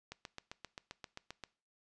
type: click train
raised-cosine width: 0.2 ms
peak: -27 dBFS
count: 11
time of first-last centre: 0.12-1.438 s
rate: 7.59 Hz
effects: noise-tail reverb RT60 0.4 s tail -21 dB re dry + resampled to 22050 Hz

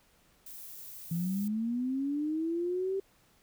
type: noise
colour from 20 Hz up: violet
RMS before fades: -46 dBFS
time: 0.46-1.48 s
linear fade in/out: 5 ms
type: linear sweep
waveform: sine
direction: up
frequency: 164.6 to 392.3 Hz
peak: -29 dBFS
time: 1.11-3 s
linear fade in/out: 5 ms
effects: pink hiss -66 dBFS RMS until 3.42 s

